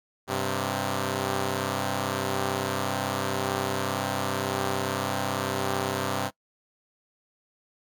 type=tone pair together; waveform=5% pulse; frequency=97.88 / 130.81 Hz; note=G2 / C3; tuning=-2 / 0 cents; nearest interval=perfect fourth; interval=502 cents; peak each=-18 dBFS; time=0.27-6.31 s; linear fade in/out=50 ms; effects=noise-tail reverb RT60 0.1 s tail -22 dB re dry